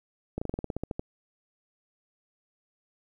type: slowing click train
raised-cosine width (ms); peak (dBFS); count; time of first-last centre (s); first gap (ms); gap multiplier
2; -18; 12; 0.38-0.995; 35; 1.09
effects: 10-bit